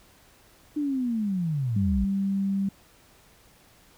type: linear sweep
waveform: sine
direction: down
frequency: 303.1 to 51.1 Hz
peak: -24 dBFS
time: 0.76-2.05 s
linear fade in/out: 10 ms
type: tone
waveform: sine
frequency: 196 Hz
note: G3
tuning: in tune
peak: -23 dBFS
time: 1.76-2.69 s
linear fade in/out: 5 ms
effects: pink hiss -57 dBFS RMS until 3.97 s